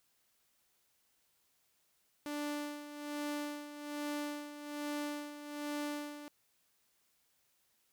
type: tone with tremolo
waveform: sawtooth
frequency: 293.7 Hz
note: D4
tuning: in tune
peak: -32 dBFS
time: 2.26-6.28 s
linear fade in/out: 0 ms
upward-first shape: sine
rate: 1.2 Hz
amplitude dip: 70%
effects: white hiss -75 dBFS RMS until 7.92 s